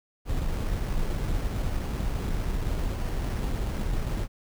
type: noise with sample-and-hold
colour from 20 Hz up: brown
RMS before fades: -28 dBFS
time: 0.25-4.28 s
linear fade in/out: 50 ms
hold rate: 3675 Hz
effects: none